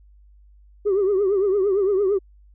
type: tone with vibrato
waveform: sine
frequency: 393.7 Hz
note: G4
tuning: 8 cents sharp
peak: -15 dBFS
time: 0.85-2.19 s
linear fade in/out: 20 ms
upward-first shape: triangle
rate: 8.8 Hz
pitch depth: 130 cents each way
effects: tanh soft clip ceiling -14 dBFS + added 50 Hz sine -48 dBFS peak until 2.54 s